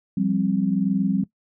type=chord; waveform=sine; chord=F suspended second; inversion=none; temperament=equal with one note detuned; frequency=174.61 / 196 / 263.1 Hz; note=F3 / G3 / C4; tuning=0 / 0 / +10 cents; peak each=-25 / -21 / -25 dBFS; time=0.17-1.24 s; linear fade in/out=5 ms; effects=noise-tail reverb RT60 0.1 s tail -18 dB re dry